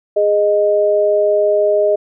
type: tone pair together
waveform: sine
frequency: 413.3 / 619.3 Hz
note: G#4 / D#5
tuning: -8 / -8 cents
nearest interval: perfect fifth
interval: 700 cents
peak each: -15 / -12 dBFS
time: 0.16-1.96 s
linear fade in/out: 10 ms
effects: none